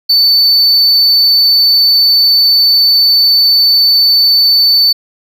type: tone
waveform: triangle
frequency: 4514 Hz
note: C#8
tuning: 31 cents sharp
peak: -4 dBFS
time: 0.09-4.93 s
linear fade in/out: 10 ms
effects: none